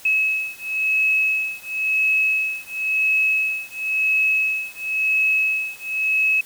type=beating tone pair; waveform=sine; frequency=2575 / 2575.96 Hz; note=E7 / E7; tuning=-41 / -41 cents; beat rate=0.96 Hz; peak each=-21 dBFS; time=0.05-6.41 s; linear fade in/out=5 ms; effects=white hiss -44 dBFS RMS until 6.45 s